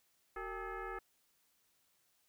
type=tone with frequency modulation; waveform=sine; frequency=459.3 Hz; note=A#4; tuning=26 cents flat; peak=-40 dBFS; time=0.36-0.99 s; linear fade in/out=5 ms; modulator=418 Hz; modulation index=3.3; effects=white hiss -75 dBFS RMS until 2.28 s